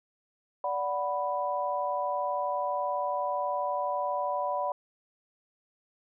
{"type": "chord", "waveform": "sine", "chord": "B minor", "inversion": "first", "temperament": "equal with one note detuned", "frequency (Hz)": [581.6, 740, 987.8], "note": ["D5", "F#5", "B5"], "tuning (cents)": [-17, 0, 0], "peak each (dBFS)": [-32, -33, -31], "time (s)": [0.64, 4.72], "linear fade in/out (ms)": 2, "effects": []}